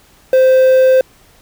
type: tone with quantisation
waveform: triangle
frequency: 520 Hz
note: C5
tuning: 11 cents flat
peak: -4 dBFS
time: 0.33-1.01 s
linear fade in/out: 2 ms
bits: 5
effects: pink hiss -48 dBFS RMS until 1.41 s